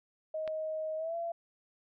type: tone with pitch glide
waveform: sine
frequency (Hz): 628 to 677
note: D#5 to E5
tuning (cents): +16 to +46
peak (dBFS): -33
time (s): 0.34-1.32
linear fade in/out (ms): 5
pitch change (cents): +130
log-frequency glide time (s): 0.97-1.16
type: click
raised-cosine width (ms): 0.3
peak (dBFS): -27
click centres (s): 0.477
effects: none